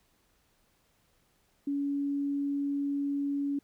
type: tone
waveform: sine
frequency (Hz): 282.5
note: C#4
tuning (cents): +33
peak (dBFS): -28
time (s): 1.67-3.59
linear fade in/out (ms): 5
effects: pink hiss -70 dBFS RMS until 3.63 s